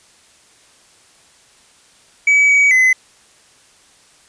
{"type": "tone with pitch steps", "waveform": "triangle", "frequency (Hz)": [2281, 2267, 2033], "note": ["C#7", "C#7", "B6"], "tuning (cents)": [49, 38, 50], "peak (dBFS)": -7, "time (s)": [2.27, 2.93], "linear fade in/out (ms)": 5, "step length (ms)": 220, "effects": ["white hiss -50 dBFS RMS until 4.28 s", "resampled to 22050 Hz"]}